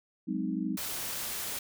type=chord; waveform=sine; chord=Ab dominant seventh; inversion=third; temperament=equal with one note detuned; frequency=185 / 207.7 / 258 / 311.1 Hz; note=Gb3 / Ab3 / C4 / Eb4; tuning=0 / 0 / -24 / 0 cents; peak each=-35 dBFS; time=0.27-0.77 s; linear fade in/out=20 ms
type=noise; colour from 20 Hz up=white; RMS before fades=-36 dBFS; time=0.77-1.59 s; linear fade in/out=5 ms
effects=none